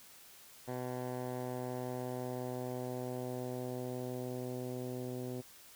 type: tone with low-pass filter sweep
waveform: 10% pulse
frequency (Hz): 125.8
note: B2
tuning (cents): +32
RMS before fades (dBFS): -40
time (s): 0.67-5.42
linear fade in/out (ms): 20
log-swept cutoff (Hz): 1200 to 420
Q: 1
effects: white hiss -57 dBFS RMS until 5.75 s